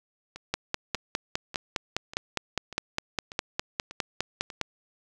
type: two click trains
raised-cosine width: 0.2 ms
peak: -23 / -9 dBFS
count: 8 / 21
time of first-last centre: 0.36-4.502 / 0.54-4.613 s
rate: 1.69 / 4.91 Hz
effects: none

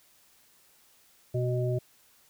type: harmonic tone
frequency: 124.2 Hz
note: B2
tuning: 10 cents sharp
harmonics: 1 / 3 / 5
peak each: -27 / -32 / -34 dBFS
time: 1.34-1.79 s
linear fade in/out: 10 ms
effects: white hiss -62 dBFS RMS until 2.29 s

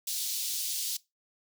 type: high-pass noise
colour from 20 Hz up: pink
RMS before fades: -33 dBFS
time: 0.07-0.97 s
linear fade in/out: 5 ms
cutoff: 3800 Hz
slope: 24 dB/octave
effects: noise-tail reverb RT60 0.2 s tail -20 dB re dry

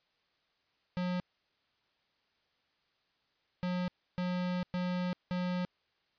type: tone bursts at uneven times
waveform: square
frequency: 180 Hz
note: F#3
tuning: 47 cents flat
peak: -32 dBFS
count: 5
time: 0.97-1.2 / 3.63-3.88 / 4.18-4.63 / 4.74-5.13 / 5.31-5.65 s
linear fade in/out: 0 ms
effects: white hiss -75 dBFS RMS until 6.18 s + resampled to 11025 Hz

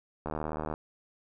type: click train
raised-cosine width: 1 ms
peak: -20 dBFS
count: 38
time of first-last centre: 0.26-0.739 s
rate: 77.2 Hz
effects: none

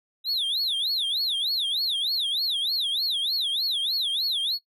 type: tone with vibrato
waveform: triangle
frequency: 3729 Hz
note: A#7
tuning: in tune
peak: -22 dBFS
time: 0.24-4.59 s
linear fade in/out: 50 ms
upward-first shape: sine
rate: 3.3 Hz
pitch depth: 280 cents each way
effects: noise-tail reverb RT60 0.1 s tail -19 dB re dry

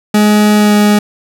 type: tone with pitch glide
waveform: 40% pulse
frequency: 210 to 208.1 Hz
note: G#3 to G#3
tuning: +19 to +4 cents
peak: -5 dBFS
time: 0.14-0.99 s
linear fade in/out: 5 ms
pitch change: -15 cents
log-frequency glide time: 0.56-0.74 s
effects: none

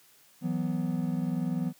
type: chord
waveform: triangle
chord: E suspended second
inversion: none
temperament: just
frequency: 164.81 / 185.42 / 247.2 Hz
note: E3 / F#3 / B3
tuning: 0 / +4 / +2 cents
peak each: -29 / -30 / -30 dBFS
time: 0.41-1.73 s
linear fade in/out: 50 ms
effects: white hiss -60 dBFS RMS until 1.79 s + high-pass 100 Hz 12 dB/octave

